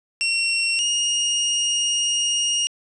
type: tone pair in turn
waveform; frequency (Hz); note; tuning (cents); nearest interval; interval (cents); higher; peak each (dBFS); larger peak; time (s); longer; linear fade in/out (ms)
25% pulse; 2729 / 2853; F7 / F7; -41 / +36; minor second; 77; second; -15; neither; 0.21-0.79 / 0.79-2.67; second; 0
effects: resampled to 22050 Hz + 8-bit